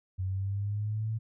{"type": "linear sweep", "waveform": "sine", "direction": "up", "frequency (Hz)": [92.5, 112.1], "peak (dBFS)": -29, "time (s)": [0.18, 1.19], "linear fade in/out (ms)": 20, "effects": []}